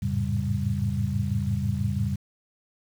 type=tone cluster; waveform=sine; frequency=86.5 / 105 / 111 / 137.2 / 195.8 Hz; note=F2 / G#2 / A2 / C#3 / G3; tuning=-16 / +19 / +16 / -17 / -2 cents; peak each=-30 dBFS; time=0.02-2.16 s; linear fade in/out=10 ms; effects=8-bit